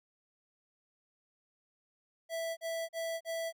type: tone bursts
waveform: square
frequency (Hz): 659.3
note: E5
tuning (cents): 0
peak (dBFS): -35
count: 4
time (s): 2.29-3.527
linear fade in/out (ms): 50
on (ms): 280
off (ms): 39
effects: none